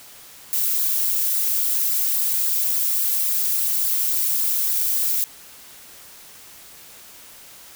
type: noise with flanger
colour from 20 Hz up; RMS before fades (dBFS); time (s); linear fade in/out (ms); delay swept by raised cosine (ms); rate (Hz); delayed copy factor
violet; -21; 0.53-5.24; 0; 0.31 to 2.91; 3.6; -0.5
effects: white hiss -44 dBFS RMS until 7.75 s